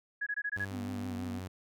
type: tone bursts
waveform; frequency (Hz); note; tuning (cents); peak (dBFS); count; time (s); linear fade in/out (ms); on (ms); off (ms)
sine; 1674; G#6; +13; -31; 6; 0.21-0.651; 10; 56; 21
type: tone with pitch glide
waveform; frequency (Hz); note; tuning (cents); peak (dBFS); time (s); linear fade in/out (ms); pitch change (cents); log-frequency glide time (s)
sawtooth; 98 to 93.36; G2 to F#2; 0 to +16; -35; 0.56-1.48; 10; -84; 1.02-1.16
type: tone with vibrato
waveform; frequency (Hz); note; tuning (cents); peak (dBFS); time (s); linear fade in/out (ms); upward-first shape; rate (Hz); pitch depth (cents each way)
triangle; 246.9; B3; 0; -35; 0.7-1.42; 50; triangle; 6; 78
effects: none